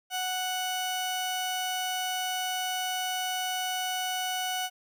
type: tone pair together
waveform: sawtooth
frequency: 740 / 1480 Hz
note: F#5 / F#6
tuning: 0 / 0 cents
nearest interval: octave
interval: 1200 cents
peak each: -27 dBFS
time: 0.1-4.7 s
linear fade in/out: 50 ms
effects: none